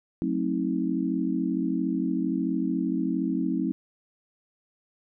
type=chord; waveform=sine; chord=F# diminished seventh; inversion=none; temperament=just; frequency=185 / 222 / 266.4 / 319.7 Hz; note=F#3 / A3 / C4 / Eb4; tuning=0 / +16 / +31 / +47 cents; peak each=-30 / -32 / -28 / -29 dBFS; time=0.22-3.72 s; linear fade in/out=0 ms; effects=none